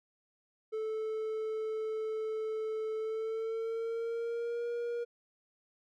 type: tone with pitch glide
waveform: triangle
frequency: 437.4 to 474.2 Hz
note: A4 to A#4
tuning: -10 to +30 cents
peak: -31 dBFS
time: 0.72-5.05 s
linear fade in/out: 20 ms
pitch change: +140 cents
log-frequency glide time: 2.96-4.67 s
effects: none